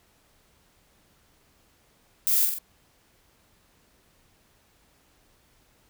violet noise with echo, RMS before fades -23 dBFS, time 2.27-2.45 s, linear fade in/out 0 ms, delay 45 ms, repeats 3, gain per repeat -4 dB, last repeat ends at 2.585 s, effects pink hiss -63 dBFS RMS until 5.89 s

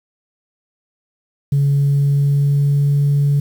sine tone with pitch glide, 140.9 to 142.87 Hz, C#3 to D3, +29 to -47 cents, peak -10 dBFS, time 1.52-3.4 s, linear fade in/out 5 ms, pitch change +24 cents, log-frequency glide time 1.65-3.03 s, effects tanh soft clip ceiling -9 dBFS + 7-bit

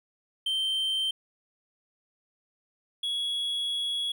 triangle tone pair in turn, 3124 / 3348 Hz, G7 / G#7, -7 / +13 cents, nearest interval minor second, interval 120 cents, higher second, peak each -24 / -26 dBFS, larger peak first, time 0.46-1.11 / 3.03-4.12 s, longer second, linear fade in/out 5 ms, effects none

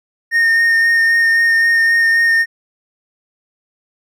triangle tone with vibrato, 1836 Hz, A#6, 27 cents flat, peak -8 dBFS, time 0.31-2.46 s, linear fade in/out 50 ms, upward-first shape sine, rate 3.8 Hz, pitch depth 13 cents each way, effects none

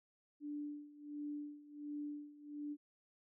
sine tone with tremolo, 293.7 Hz, D4, in tune, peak -40 dBFS, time 0.4-2.77 s, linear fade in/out 50 ms, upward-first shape sine, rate 1.4 Hz, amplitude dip 85%, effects none

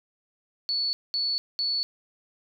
sine tone bursts, 4435 Hz, C#8, in tune, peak -24 dBFS, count 3, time 0.69-1.83 s, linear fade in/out 0 ms, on 240 ms, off 210 ms, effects none

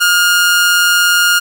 sawtooth tone with amplitude modulation, 1420 Hz, F6, 28 cents sharp, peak -3 dBFS, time 0-1.4 s, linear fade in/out 20 ms, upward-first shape sine, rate 177 Hz, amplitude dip 40%, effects none

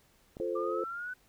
clicks, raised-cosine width 2 ms, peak -31 dBFS, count 2, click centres 0.369 / 0.4 s
sine chord, F major, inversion none, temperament equal, 349.2 / 440 / 523.3 Hz, F4 / A4 / C5, 0 / 0 / 0 cents, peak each -35 dBFS, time 0.4-0.84 s, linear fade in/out 2 ms
sine exponential sweep, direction up, 1174.7 to 1510 Hz, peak -36 dBFS, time 0.55-1.14 s, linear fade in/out 10 ms
effects pink hiss -66 dBFS RMS until 1.28 s

